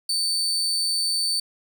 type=tone; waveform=35% pulse; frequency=4544 Hz; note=C#8; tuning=42 cents sharp; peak=-20 dBFS; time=0.09-1.4 s; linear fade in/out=5 ms; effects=none